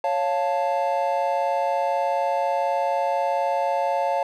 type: chord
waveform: triangle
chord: Db augmented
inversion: none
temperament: equal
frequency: 554.4 / 698.5 / 880 Hz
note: Db5 / F5 / A5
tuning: 0 / 0 / 0 cents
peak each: -23 dBFS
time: 0.04-4.23 s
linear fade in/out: 2 ms
effects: none